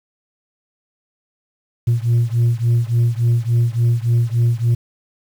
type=beating tone pair; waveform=sine; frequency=116.54 / 120.04 Hz; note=A#2 / B2; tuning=0 / -49 cents; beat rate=3.5 Hz; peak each=-14 / -15 dBFS; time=1.87-4.75 s; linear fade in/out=10 ms; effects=tanh soft clip ceiling -10 dBFS + 7-bit